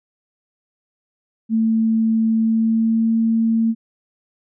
sine tone with pitch glide, 223.4 to 226 Hz, A3 to A3, +27 to +47 cents, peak -14 dBFS, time 1.49-3.75 s, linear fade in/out 50 ms, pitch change +20 cents, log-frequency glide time 2.37-3.13 s, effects none

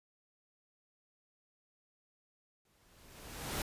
pink noise with exponential growth, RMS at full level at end -35 dBFS, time 2.65-3.62 s, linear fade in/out 2 ms, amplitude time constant 210 ms, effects resampled to 32000 Hz

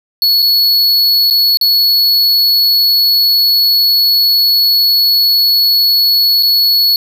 square tone with dropouts, 4389 Hz, C#8, 18 cents flat, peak -8 dBFS, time 0.22-6.96 s, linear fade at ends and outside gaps 1 ms, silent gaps 0.421-0.425 / 1.301-1.308 / 1.572-1.612 / 6.426-6.431 s, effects none

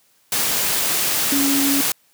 sine tone in noise, 278.5 Hz, C#4, 8 cents sharp, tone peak -18 dBFS, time 1.32-1.81 s, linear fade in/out 2 ms, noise white, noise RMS -20 dBFS, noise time 0.32-1.92 s, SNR -1 dB, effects white hiss -59 dBFS RMS until 2.13 s + high-pass 100 Hz 12 dB/octave

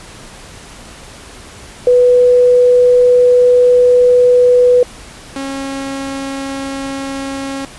sine / sawtooth tone pair in turn, 493.9 / 272.6 Hz, B4 / C#4, 0 / -29 cents, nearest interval minor seventh, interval 1029 cents, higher first, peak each -5 / -16 dBFS, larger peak first, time 1.87-4.83 / 5.36-7.65 s, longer first, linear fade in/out 2 ms, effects pink hiss -35 dBFS RMS until 7.78 s + resampled to 24000 Hz

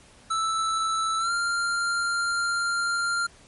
square tone with pitch glide, 1318.5 to 1391.3 Hz, E6 to F6, 0 to -7 cents, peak -24 dBFS, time 0.3-3.27 s, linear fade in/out 10 ms, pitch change +93 cents, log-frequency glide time 1.18-1.32 s, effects pink hiss -53 dBFS RMS until 3.47 s + MP3 48 kbps

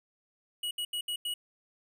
square tone bursts at uneven times, 2912 Hz, F#7, 28 cents flat, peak -32 dBFS, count 5, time 0.63-0.71 / 0.78-0.85 / 0.93-1.01 / 1.08-1.16 / 1.25-1.34 s, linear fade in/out 5 ms, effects none

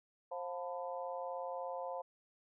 harmonic tone with a mistuned harmonic, 176.7 Hz, F3, 21 cents sharp, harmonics 3 / 4 / 5 / 6, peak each -42 / -44 / -46 / -48 dBFS, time 0.31-2.02 s, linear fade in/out 10 ms, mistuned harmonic 6, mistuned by -97 cents, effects none

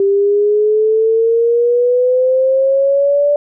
sine exponential sweep, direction up, 392.7 to 585 Hz, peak -9 dBFS, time 0-3.36 s, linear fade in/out 2 ms, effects none

